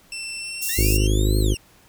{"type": "tone with pitch glide", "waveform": "20% pulse", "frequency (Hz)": [2684, 2748], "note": ["E7", "F7"], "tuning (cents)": [31, -29], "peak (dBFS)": -24, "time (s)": [0.12, 1.07], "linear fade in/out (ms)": 2, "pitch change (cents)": 40, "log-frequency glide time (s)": [0.36, 0.78]}
{"type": "high-pass noise", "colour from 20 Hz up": "pink", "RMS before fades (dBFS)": -26, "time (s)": [0.61, 0.98], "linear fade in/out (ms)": 20, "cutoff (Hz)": 7000, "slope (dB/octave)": 24}
{"type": "linear two-way sweep", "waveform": "20% pulse", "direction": "up then down", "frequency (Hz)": [1760, 4300, 2663], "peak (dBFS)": -25, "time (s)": [0.69, 1.57], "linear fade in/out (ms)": 2, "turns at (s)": 1.39}
{"type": "harmonic tone", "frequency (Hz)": 51.91, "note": "G#1", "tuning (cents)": 0, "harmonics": [1, 2, 3, 4, 5, 6, 7, 8, 9, 10], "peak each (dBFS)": [-18, -22, -34, -35, -31, -29, -27, -35, -39, -39], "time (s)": [0.77, 1.55], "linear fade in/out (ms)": 20}
{"effects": ["pink hiss -54 dBFS RMS until 1.88 s"]}